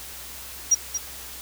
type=tone with echo; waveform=sine; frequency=5730 Hz; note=F8; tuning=44 cents sharp; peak=-13 dBFS; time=0.71-0.75 s; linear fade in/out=10 ms; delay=230 ms; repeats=1; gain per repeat=-10 dB; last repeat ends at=0.98 s; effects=added 63 Hz sine -48 dBFS peak until 1.41 s + white hiss -39 dBFS RMS until 1.41 s